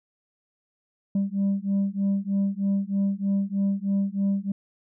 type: beating tone pair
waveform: sine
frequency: 196 / 199.2 Hz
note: G3 / G3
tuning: 0 / +28 cents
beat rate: 3.2 Hz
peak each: -23 dBFS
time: 1.15-4.52 s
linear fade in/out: 5 ms
effects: tanh soft clip ceiling -19 dBFS